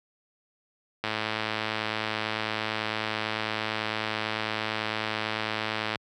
click train, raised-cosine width 0.3 ms, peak -12 dBFS, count 537, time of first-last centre 1.04-5.957 s, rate 109 Hz, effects high-pass 80 Hz 12 dB/octave

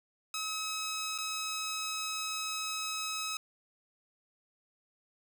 10% pulse tone with dropouts, 1281 Hz, E6, 50 cents flat, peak -26 dBFS, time 0.34-3.37 s, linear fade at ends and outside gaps 2 ms, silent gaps 1.179-1.185 s, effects none

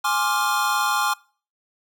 square chord, D half-diminished seventh, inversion second, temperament equal with one note detuned, 830.6 / 1056.8 / 1174.7 / 1396.9 Hz, Ab5 / C6 / D6 / F6, 0 / +17 / 0 / 0 cents, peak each -26 dBFS, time 0.04-1.14 s, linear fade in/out 10 ms, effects noise-tail reverb RT60 0.4 s tail -23 dB re dry

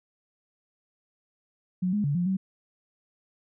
sine tone with pitch steps, 182.7 / 207.8 / 143.4 / 176.1 / 190.3 Hz, F#3 / G#3 / D3 / F3 / F#3, -22 / +1 / -41 / +15 / +49 cents, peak -23 dBFS, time 1.82-2.37 s, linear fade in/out 10 ms, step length 110 ms, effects none

